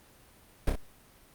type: noise with echo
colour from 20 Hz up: brown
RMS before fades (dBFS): -23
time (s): 0.67-0.7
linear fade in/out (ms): 5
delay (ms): 29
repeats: 2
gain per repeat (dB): -4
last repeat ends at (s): 0.758
effects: pink hiss -58 dBFS RMS until 1.34 s + Opus 32 kbps